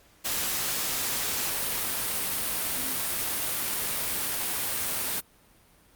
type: tone in noise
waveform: sine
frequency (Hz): 261.6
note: C4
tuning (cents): 0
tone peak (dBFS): -40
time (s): 2.75-2.96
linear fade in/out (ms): 20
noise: white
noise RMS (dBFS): -29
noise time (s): 0.24-5.21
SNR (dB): -14
effects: pink hiss -59 dBFS RMS until 5.95 s + Opus 48 kbps